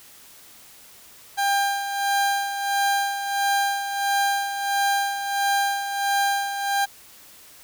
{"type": "tone with tremolo", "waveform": "30% pulse", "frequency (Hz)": 798, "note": "G5", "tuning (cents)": 31, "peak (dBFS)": -16, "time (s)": [1.37, 6.86], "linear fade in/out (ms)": 20, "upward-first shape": "sine", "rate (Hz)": 1.5, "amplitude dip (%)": 60, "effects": ["white hiss -48 dBFS RMS until 7.63 s"]}